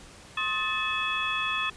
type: tone cluster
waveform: sine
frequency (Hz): 1066 / 1264 / 1759 / 2579 / 3377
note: C6 / D#6 / A6 / E7 / G#7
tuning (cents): +32 / +27 / -1 / -39 / +28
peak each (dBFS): -34 / -33 / -34 / -30 / -33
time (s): 0.37-1.7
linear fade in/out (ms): 5
effects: pink hiss -49 dBFS RMS until 1.76 s + resampled to 22050 Hz